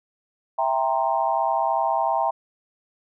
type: chord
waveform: sine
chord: C dominant seventh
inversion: first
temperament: equal with one note detuned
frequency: 659.3 / 789.4 / 932.3 / 1046.5 Hz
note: E5 / G5 / Bb5 / C6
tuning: 0 / +12 / 0 / 0 cents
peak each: -25 / -24 / -24 / -29 dBFS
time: 0.58-2.31 s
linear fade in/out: 10 ms
effects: none